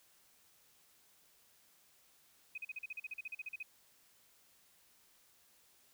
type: tone bursts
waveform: sine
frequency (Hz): 2515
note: D#7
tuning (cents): +18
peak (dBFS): -40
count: 16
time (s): 2.55-3.629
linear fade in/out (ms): 5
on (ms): 29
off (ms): 41
effects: white hiss -68 dBFS RMS until 5.93 s